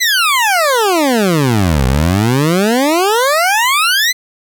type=exponential two-way sweep; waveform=20% pulse; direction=down then up; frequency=2067 to 61.74 to 2067 Hz; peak=-5 dBFS; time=0-4.13 s; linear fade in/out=20 ms; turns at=1.86 s; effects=7-bit